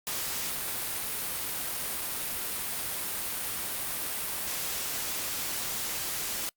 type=noise; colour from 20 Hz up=white; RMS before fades=-33 dBFS; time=0.07-6.49 s; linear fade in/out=0 ms; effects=noise-tail reverb RT60 0.1 s tail -26 dB re dry + Opus 48 kbps